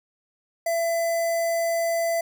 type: tone with notch filter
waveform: square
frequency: 670 Hz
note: E5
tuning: 28 cents sharp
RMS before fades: -24 dBFS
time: 0.66-2.21 s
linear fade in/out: 5 ms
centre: 3300 Hz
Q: 1.4
effects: none